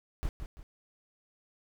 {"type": "noise with echo", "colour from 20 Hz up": "brown", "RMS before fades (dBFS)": -31, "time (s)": [0.23, 0.29], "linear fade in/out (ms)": 0, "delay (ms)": 170, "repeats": 2, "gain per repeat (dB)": -8, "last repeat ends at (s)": 0.63, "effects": []}